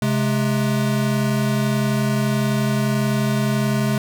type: tone pair together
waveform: square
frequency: 133.4 / 211.8 Hz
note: C3 / G#3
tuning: +34 / +34 cents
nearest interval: minor sixth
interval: 800 cents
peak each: -21 dBFS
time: 0.02-3.98 s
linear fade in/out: 2 ms
effects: none